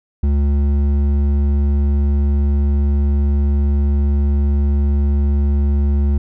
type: tone with hard clipping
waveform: triangle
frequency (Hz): 71.2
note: C#2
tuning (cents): +47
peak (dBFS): -14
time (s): 0.23-6.18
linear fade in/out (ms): 5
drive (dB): 12
effects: none